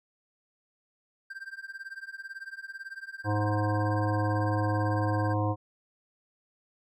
triangle tone with tremolo, 1577 Hz, G6, 10 cents sharp, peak -33 dBFS, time 1.3-5.34 s, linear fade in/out 5 ms, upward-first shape triangle, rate 18 Hz, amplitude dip 100%
harmonic tone, 104.6 Hz, G#2, 13 cents sharp, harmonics 1 / 3 / 5 / 7 / 9 / 10, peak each -27 / -32 / -34 / -35 / -37 / -37 dBFS, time 3.24-5.56 s, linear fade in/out 50 ms
effects none

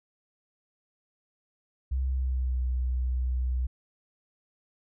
sine tone with pitch glide, 65.41 to 62.78 Hz, C2 to B1, 0 to +29 cents, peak -25 dBFS, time 1.91-3.67 s, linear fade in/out 10 ms, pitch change -71 cents, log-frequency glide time 2.08-2.6 s, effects none

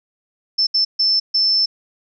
sine tone bursts at uneven times, 5300 Hz, E8, 9 cents sharp, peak -13 dBFS, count 4, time 0.58-0.67 / 0.74-0.85 / 0.99-1.2 / 1.34-1.66 s, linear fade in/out 10 ms, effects none

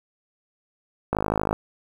click train, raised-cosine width 1 ms, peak -8 dBFS, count 22, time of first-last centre 1.13-1.529 s, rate 52.6 Hz, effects 7-bit

